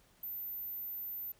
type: tone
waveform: sine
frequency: 14180 Hz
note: A9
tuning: 12 cents sharp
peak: -36 dBFS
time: 0.23-1.32 s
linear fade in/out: 5 ms
effects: tanh soft clip ceiling -38 dBFS + pink hiss -67 dBFS RMS until 1.39 s